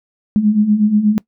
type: beating tone pair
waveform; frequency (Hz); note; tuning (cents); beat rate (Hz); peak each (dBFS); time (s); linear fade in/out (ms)
sine; 204.8 / 213.1; G#3 / G#3; -24 / +45; 8.3; -17 / -11; 0.36-1.18; 0
effects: noise-tail reverb RT60 0.1 s tail -22 dB re dry